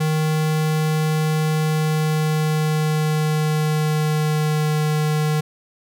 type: tone with pitch glide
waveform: square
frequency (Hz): 155.56 to 152.8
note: D#3 to D#3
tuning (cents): 0 to -31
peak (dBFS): -18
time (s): 0-5.41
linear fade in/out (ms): 10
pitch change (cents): -31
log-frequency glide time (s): 1.62-4.75
effects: none